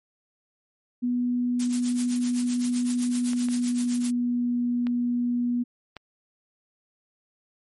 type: tone with pitch glide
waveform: sine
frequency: 245.1 to 242.4 Hz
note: B3 to B3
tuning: -13 to -32 cents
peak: -22 dBFS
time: 1.02-5.64 s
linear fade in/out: 20 ms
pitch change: -19 cents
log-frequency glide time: 3.01-4.6 s
type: noise with tremolo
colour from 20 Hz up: blue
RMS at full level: -30 dBFS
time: 1.59-4.11 s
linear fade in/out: 10 ms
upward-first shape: triangle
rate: 7.8 Hz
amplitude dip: 90%
type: clicks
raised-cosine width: 0.3 ms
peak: -22 dBFS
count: 4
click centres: 3.333 / 3.486 / 4.869 / 5.967 s
effects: MP3 48 kbps